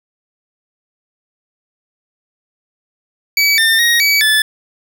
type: tone with pitch steps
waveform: 25% pulse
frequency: 2284 / 1803 / 1879 / 2280 / 1739 Hz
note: D7 / A6 / A#6 / C#7 / A6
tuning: -49 / +42 / +13 / +48 / -21 cents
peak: -6 dBFS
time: 3.37-4.42 s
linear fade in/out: 2 ms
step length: 210 ms
effects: none